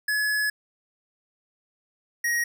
square tone pair in turn, 1700 / 1887.5 Hz, G#6 / A#6, +40 / +21 cents, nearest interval major second, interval 181 cents, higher second, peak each -23 dBFS, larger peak neither, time 0.08-0.5 / 2.24-2.44 s, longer first, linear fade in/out 5 ms, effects none

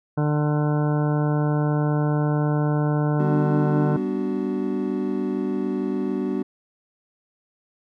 harmonic tone, 149.2 Hz, D3, 28 cents sharp, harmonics 1 / 2 / 3 / 4 / 5 / 6 / 7 / 9 / 10, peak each -20 / -26 / -30 / -32 / -34 / -36 / -37 / -39 / -40 dBFS, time 0.17-3.97 s, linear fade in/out 10 ms
triangle chord, G major seventh, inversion none, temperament equal with one note detuned, 196 / 246.9 / 293.7 / 374.3 Hz, G3 / B3 / D4 / F#4, 0 / 0 / 0 / +20 cents, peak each -26 dBFS, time 3.19-6.43 s, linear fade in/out 10 ms
effects none

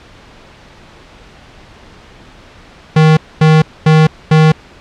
square tone bursts, 156.7 Hz, D#3, 13 cents sharp, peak -5 dBFS, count 4, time 2.96-4.52 s, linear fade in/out 5 ms, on 210 ms, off 240 ms, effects pink hiss -39 dBFS RMS until 4.8 s + low-pass 4000 Hz 12 dB/octave

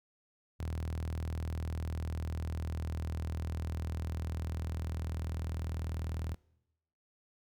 sawtooth tone with high-pass filter, 40.06 Hz, E1, 49 cents flat, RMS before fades -37 dBFS, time 0.59-6.35 s, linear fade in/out 10 ms, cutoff 85 Hz, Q 4.3, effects noise-tail reverb RT60 0.9 s tail -23 dB re dry

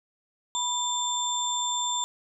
sine tone cluster, 984 / 3549 / 7360 Hz, B5 / A7 / A#8, -7 / +14 / -23 cents, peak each -30 dBFS, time 0.55-2.04 s, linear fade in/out 0 ms, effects none

